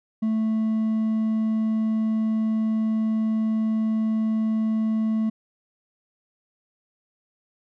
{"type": "tone with hard clipping", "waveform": "triangle", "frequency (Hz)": 220, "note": "A3", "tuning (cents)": 0, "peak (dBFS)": -21, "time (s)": [0.22, 5.3], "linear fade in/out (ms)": 10, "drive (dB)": 5, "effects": []}